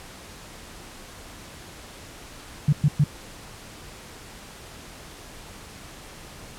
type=tone bursts; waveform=sine; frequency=146.83 Hz; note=D3; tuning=in tune; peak=-14 dBFS; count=3; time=2.68-3.041 s; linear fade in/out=5 ms; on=47 ms; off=110 ms; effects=pink hiss -43 dBFS RMS until 6.58 s + low-pass 11000 Hz 12 dB/octave